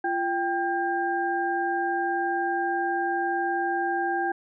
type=tone cluster; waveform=sine; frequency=344.2 / 786 / 1605 Hz; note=F4 / G5 / G6; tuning=-25 / +4 / +40 cents; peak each=-29 / -26 / -30 dBFS; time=0.04-4.32 s; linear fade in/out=5 ms; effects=none